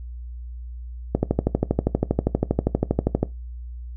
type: click train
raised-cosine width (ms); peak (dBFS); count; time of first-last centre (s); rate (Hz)
2; -5; 27; 1.15-3.23; 12.5
effects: noise-tail reverb RT60 0.2 s tail -19 dB re dry + added 60 Hz sine -32 dBFS peak until 3.96 s